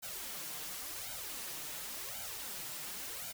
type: noise with flanger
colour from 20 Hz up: white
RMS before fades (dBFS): -43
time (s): 0.02-3.33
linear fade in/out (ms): 20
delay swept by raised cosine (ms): 1.3 to 6.7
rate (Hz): 0.92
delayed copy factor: +0.95
effects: none